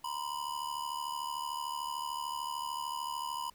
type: ring-modulated tone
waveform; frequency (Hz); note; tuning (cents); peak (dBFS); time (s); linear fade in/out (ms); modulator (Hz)
square; 987.8; B5; 0; -33; 0.04-3.5; 5; 36.7
effects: pink hiss -65 dBFS RMS until 3.54 s